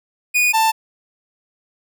45% pulse tone pair in turn, 2465 / 887.8 Hz, D#7 / A5, -17 / +15 cents, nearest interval octave + tritone, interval 1768 cents, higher first, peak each -13 dBFS, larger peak neither, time 0.34-0.53 / 0.53-0.72 s, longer neither, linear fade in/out 20 ms, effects none

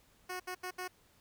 10% pulse tone bursts at uneven times, 365.5 Hz, F#4, 21 cents flat, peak -30 dBFS, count 4, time 0.29-0.4 / 0.47-0.55 / 0.63-0.71 / 0.78-0.88 s, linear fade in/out 10 ms, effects pink hiss -67 dBFS RMS until 1.2 s

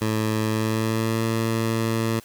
15% pulse tone with pitch glide, 109.3 to 113.02 Hz, A2 to A2, -11 to +47 cents, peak -15 dBFS, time 0.01-2.2 s, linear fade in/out 10 ms, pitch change +58 cents, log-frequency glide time 0.49-1.21 s, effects white hiss -50 dBFS RMS until 2.24 s

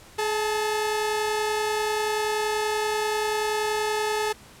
sawtooth tone pair together, 424.8 / 880 Hz, G#4 / A5, +39 / 0 cents, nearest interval octave + minor second, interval 1261 cents, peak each -21 / -25 dBFS, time 0.18-4.33 s, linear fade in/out 10 ms, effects pink hiss -49 dBFS RMS until 4.6 s + low-pass 12000 Hz 12 dB/octave

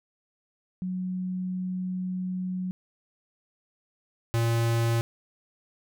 sine / square tone pair in turn, 183.9 / 115.85 Hz, F#3 / A#2, -10 / -10 cents, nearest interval minor sixth, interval 800 cents, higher first, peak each -28 / -23 dBFS, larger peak second, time 0.82-2.71 / 4.34-5.01 s, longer first, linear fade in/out 0 ms, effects none

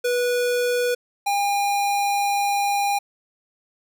square tone pair in turn, 489.2 / 807.4 Hz, B4 / G#5, -16 / -49 cents, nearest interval major sixth, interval 867 cents, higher second, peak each -20 dBFS, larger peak neither, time 0.04-0.95 / 1.26-2.99 s, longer second, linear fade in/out 10 ms, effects none

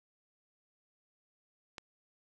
click, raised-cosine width 0.2 ms, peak -25 dBFS, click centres 1.782 s, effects none

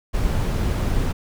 brown noise, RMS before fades -21 dBFS, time 0.13-1.13 s, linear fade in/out 20 ms, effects none

